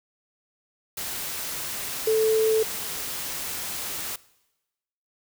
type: tone in noise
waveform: sine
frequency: 440 Hz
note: A4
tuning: in tune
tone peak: -18 dBFS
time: 2.07-2.63 s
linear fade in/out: 5 ms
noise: white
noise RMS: -32 dBFS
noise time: 0.97-4.16 s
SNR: +11 dB
effects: noise-tail reverb RT60 1.0 s tail -21 dB re dry